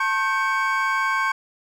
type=tone cluster; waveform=triangle; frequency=890 / 1081 / 1556 / 2243 Hz; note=A5 / C#6 / G6 / C#7; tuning=+20 / -44 / -13 / +20 cents; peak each=-28 / -21 / -22 / -27 dBFS; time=0-1.32 s; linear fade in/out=5 ms; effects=none